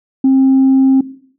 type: tone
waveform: sine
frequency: 266.1 Hz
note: C4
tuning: 29 cents sharp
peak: -5 dBFS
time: 0.24-1.01 s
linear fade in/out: 5 ms
effects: noise-tail reverb RT60 0.6 s tail -17 dB re dry + tanh soft clip ceiling -4 dBFS